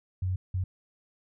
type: tone bursts at uneven times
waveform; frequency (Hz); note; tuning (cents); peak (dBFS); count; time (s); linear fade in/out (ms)
sine; 92.5; F#2; 0; -26; 2; 0.22-0.36 / 0.54-0.64; 5
effects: none